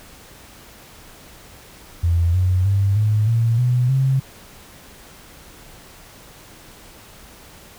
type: tone with pitch steps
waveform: sine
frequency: 85.1 / 91.74 / 98.89 / 106.6 / 114.91 / 123.88 / 133.54 Hz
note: F2 / F#2 / G2 / G#2 / A#2 / B2 / C3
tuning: -44 / -14 / +16 / +46 / -24 / +6 / +36 cents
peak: -14 dBFS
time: 2.03-4.2 s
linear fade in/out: 10 ms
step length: 310 ms
effects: pink hiss -44 dBFS RMS until 7.78 s